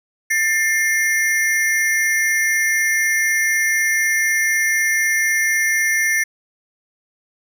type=ring-modulated tone; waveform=square; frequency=1952 Hz; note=B6; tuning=21 cents flat; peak=-13 dBFS; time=0.3-6.24 s; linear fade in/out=10 ms; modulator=168 Hz; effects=none